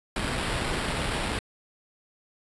pink noise with sample-and-hold, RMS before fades -29 dBFS, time 0.16-1.39 s, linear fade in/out 2 ms, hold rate 6300 Hz, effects resampled to 24000 Hz

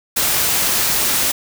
white noise, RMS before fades -17 dBFS, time 0.16-1.32 s, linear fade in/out 10 ms, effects none

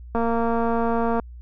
click train, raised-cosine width 1 ms, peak -11 dBFS, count 243, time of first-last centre 0.15-1.198 s, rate 231 Hz, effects added 60 Hz sine -37 dBFS peak until 1.41 s

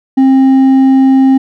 sine tone with hard clipping, 265.9 Hz, C4, 28 cents sharp, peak -5 dBFS, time 0.17-1.38 s, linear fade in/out 10 ms, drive 4 dB, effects none

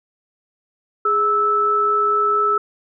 sine tone pair together, 415.3 / 1310.9 Hz, G#4 / E6, 0 / -10 cents, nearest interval octave + minor sixth, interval 1990 cents, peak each -22 / -15 dBFS, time 1.05-2.58 s, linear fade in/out 5 ms, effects none

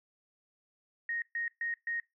sine tone bursts, 1864.7 Hz, A#6, in tune, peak -32 dBFS, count 4, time 1.09-2 s, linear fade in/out 2 ms, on 130 ms, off 130 ms, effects noise-tail reverb RT60 0.2 s tail -22 dB re dry

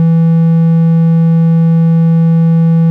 triangle tone, 164.81 Hz, E3, in tune, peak -3 dBFS, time 0-2.9 s, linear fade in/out 0 ms, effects none

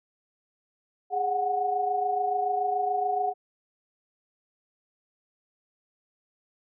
sine tone cluster, 413.7 / 732 / 759 Hz, G#4 / F#5 / F#5, -7 / -19 / +44 cents, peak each -32 / -25 / -33 dBFS, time 1.1-3.34 s, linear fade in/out 50 ms, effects none

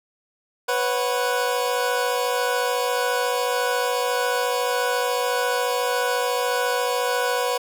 25% pulse chord, B suspended second, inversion none, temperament equal with one note detuned, 493.9 / 548 / 740 Hz, B4 / C#5 / F#5, 0 / -20 / 0 cents, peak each -19 / -24 / -24 dBFS, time 0.68-7.58 s, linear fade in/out 10 ms, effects none

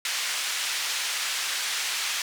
pink band-pass noise, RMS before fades -29 dBFS, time 0.05-2.22 s, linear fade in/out 2 ms, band 1900 to 8100 Hz, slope 12 dB/octave, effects none

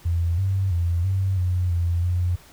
sine tone with pitch steps, 84.9 / 96.3 / 85.8 / 95.7 / 90 / 86 / 88.8 Hz, F2 / G2 / F2 / G2 / F#2 / F2 / F2, -48 / -30 / -30 / -41 / -47 / -26 / +29 cents, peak -19 dBFS, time 0.05-2.36 s, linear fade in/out 10 ms, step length 330 ms, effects pink hiss -50 dBFS RMS until 2.52 s

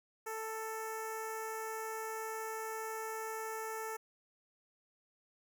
10% pulse tone with notch filter, 441.9 Hz, A4, 7 cents sharp, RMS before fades -41 dBFS, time 0.26-3.97 s, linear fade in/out 10 ms, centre 3400 Hz, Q 0.52, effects none

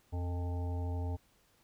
harmonic tone with a mistuned harmonic, 88.6 Hz, F2, 25 cents sharp, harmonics 1 / 3 / 5 / 7 / 9 / 10, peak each -33 / -45 / -48 / -51 / -50 / -54 dBFS, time 0.12-1.17 s, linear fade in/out 20 ms, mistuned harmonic 1, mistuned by -83 cents, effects pink hiss -69 dBFS RMS until 1.63 s

